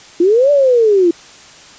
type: linear two-way sweep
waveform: sine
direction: up then down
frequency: 329.6 to 588 to 329.6 Hz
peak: -7 dBFS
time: 0.2-1.11 s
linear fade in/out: 5 ms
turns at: 0.51 s
effects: white hiss -39 dBFS RMS until 1.78 s + resampled to 16000 Hz